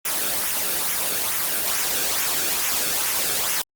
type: noise with flanger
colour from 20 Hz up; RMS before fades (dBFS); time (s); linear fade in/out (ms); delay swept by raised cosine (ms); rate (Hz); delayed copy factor
white; -23; 0.05-3.62; 5; 0.22 to 1.03; 2.3; -0.5
effects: Opus 24 kbps